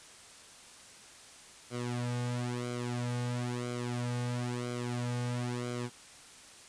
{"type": "tone with flanger", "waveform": "sawtooth", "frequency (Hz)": 122, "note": "B2", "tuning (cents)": -21, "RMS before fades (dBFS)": -35, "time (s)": [1.7, 5.9], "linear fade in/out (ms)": 50, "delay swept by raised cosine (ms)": [1.1, 3], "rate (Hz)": 1, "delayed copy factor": -1, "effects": ["white hiss -53 dBFS RMS until 6.68 s", "resampled to 22050 Hz"]}